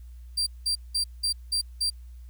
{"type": "tone bursts", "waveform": "35% pulse", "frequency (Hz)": 4714, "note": "D8", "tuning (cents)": 6, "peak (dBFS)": -22, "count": 6, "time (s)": [0.37, 1.902], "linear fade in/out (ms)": 10, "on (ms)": 97, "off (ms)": 190, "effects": ["added 60 Hz sine -41 dBFS peak until 2.29 s", "white hiss -67 dBFS RMS until 2.29 s"]}